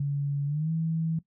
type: tone with pitch glide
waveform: sine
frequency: 142.1 to 162.29 Hz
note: C#3 to E3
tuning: +43 to -27 cents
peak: -25 dBFS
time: 0-1.19 s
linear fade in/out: 5 ms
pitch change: +230 cents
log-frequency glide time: 0.46-0.71 s
effects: noise-tail reverb RT60 0.1 s tail -17 dB re dry